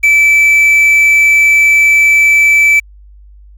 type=tone with quantisation; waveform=triangle; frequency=2315 Hz; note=D7; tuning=25 cents flat; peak=-3 dBFS; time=0.03-2.8 s; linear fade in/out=10 ms; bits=5; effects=added 50 Hz sine -35 dBFS peak until 3.57 s